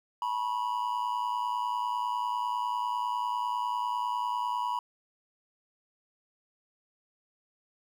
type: tone with amplitude modulation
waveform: triangle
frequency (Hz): 976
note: B5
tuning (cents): -21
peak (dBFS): -23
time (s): 0.22-4.79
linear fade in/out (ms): 2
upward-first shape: sine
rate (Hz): 110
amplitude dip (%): 80
effects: 10-bit